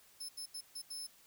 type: tone bursts at uneven times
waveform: 25% pulse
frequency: 5250 Hz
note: E8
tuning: 8 cents flat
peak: -37 dBFS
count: 5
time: 0.2-0.29 / 0.37-0.46 / 0.54-0.61 / 0.75-0.82 / 0.9-1.07 s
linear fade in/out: 10 ms
effects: white hiss -64 dBFS RMS until 1.26 s